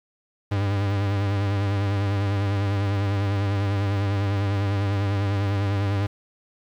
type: tone with vibrato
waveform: 45% pulse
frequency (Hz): 100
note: G2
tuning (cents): +35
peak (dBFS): -21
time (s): 0.51-6.07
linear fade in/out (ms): 10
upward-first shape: sine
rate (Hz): 10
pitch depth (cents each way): 45
effects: low-pass 4000 Hz 12 dB/octave + 8-bit